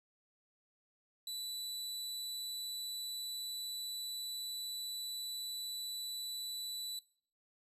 sawtooth tone, 3967 Hz, B7, 7 cents sharp, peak -37 dBFS, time 1.27-6.99 s, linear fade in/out 2 ms, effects noise-tail reverb RT60 0.5 s tail -19 dB re dry + resampled to 32000 Hz

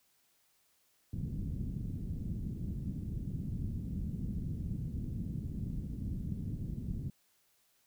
white low-pass noise, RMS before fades -38 dBFS, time 1.13-7.1 s, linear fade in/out 2 ms, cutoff 200 Hz, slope 24 dB/octave, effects white hiss -72 dBFS RMS until 7.86 s

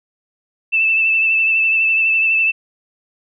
sine tone with vibrato, 2644 Hz, E7, 5 cents sharp, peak -12 dBFS, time 0.72-2.52 s, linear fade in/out 20 ms, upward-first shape triangle, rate 12 Hz, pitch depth 30 cents each way, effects none

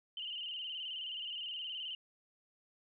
sine tone with vibrato, 2960 Hz, F#7, in tune, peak -39 dBFS, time 0.17-1.95 s, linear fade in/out 2 ms, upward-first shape square, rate 19 Hz, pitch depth 62 cents each way, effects none

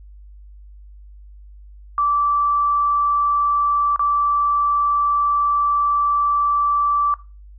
sine tone with dropouts, 1163 Hz, D6, 17 cents flat, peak -15 dBFS, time 1.98-7.14 s, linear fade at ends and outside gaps 1 ms, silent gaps 3.961-3.994 s, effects noise-tail reverb RT60 0.3 s tail -19 dB re dry + added 50 Hz sine -39 dBFS peak until 7.58 s

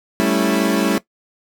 30% pulse chord, A dominant seventh, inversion third, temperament equal, 196 / 220 / 277.2 / 329.6 Hz, G3 / A3 / C#4 / E4, 0 / 0 / 0 / 0 cents, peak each -18 dBFS, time 0.2-0.98 s, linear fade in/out 0 ms, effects noise-tail reverb RT60 0.1 s tail -17 dB re dry

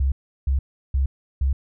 sine tone bursts, 67.4 Hz, C#2, 48 cents flat, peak -17 dBFS, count 4, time 0-1.53 s, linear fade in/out 5 ms, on 120 ms, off 350 ms, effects none

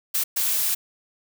blue noise bursts at uneven times, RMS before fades -23 dBFS, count 2, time 0.14-0.24 / 0.36-0.75 s, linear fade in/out 10 ms, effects none

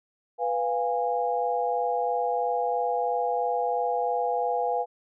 sine chord, F diminished, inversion second, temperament equal with one note detuned, 493.9 / 698.5 / 821.5 Hz, Cb5 / F5 / Ab5, 0 / 0 / -19 cents, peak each -28 dBFS, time 0.38-4.86 s, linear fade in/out 50 ms, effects none

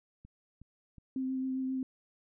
click train, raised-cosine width 5 ms, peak -39 dBFS, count 3, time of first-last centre 0.25-0.983 s, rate 2.73 Hz
sine tone with vibrato, 261.6 Hz, C4, in tune, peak -31 dBFS, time 1.16-1.83 s, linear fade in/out 2 ms, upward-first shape triangle, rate 7.5 Hz, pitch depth 16 cents each way
effects none

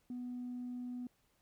triangle tone with tanh clipping, 246.9 Hz, B3, in tune, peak -40 dBFS, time 0.1-1.07 s, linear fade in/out 2 ms, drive 5 dB, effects pink hiss -75 dBFS RMS until 1.41 s

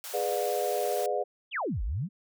white high-pass noise, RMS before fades -40 dBFS, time 0.04-1.06 s, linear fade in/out 0 ms, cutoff 500 Hz, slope 96 dB/octave
sine chord, G# diminished seventh, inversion none, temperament just, 415.3 / 498.4 / 598 / 717.6 Hz, G#4 / B4 / D5 / F5, 0 / +16 / +31 / +47 cents, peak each -32 dBFS, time 0.13-1.24 s, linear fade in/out 20 ms
sine exponential two-way sweep, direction down then up, 3547 to 43.36 to 216.1 Hz, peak -28 dBFS, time 1.51-2.09 s, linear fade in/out 50 ms, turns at 1.83 s
effects none

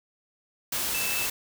sine tone in noise, 2637 Hz, E7, in tune, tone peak -31 dBFS, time 0.94-1.26 s, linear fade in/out 5 ms, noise white, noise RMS -29 dBFS, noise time 0.72-1.3 s, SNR -5 dB, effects none

